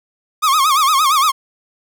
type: tone with vibrato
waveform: 45% pulse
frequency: 1167 Hz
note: D6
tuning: 11 cents flat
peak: -11 dBFS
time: 0.42-1.32 s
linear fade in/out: 20 ms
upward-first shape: sine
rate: 8.7 Hz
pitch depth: 160 cents each way
effects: none